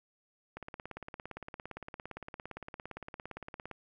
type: click train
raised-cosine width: 0.5 ms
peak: -27 dBFS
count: 56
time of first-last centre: 0.57-3.713 s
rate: 17.5 Hz
effects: none